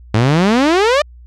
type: exponential sweep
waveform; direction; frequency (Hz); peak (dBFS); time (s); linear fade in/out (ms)
sawtooth; up; 103.83 to 614; -6; 0.14-1.02; 5
effects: added 60 Hz sine -36 dBFS peak until 1.26 s + low-pass 5000 Hz 12 dB/octave